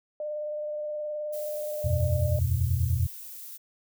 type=tone with vibrato; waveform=sine; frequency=601 Hz; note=D5; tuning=40 cents sharp; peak=-30 dBFS; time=0.2-2.39 s; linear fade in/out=2 ms; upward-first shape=triangle; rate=19 Hz; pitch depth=20 cents each way
type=noise; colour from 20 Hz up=violet; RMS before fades=-42 dBFS; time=1.32-3.58 s; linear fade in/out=20 ms
type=chord; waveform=sine; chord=E suspended second; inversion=none; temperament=equal; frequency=82.41 / 92.5 / 123.47 Hz; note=E2 / F#2 / B2; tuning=0 / 0 / 0 cents; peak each=-27 dBFS; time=1.84-3.07 s; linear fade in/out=10 ms
effects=none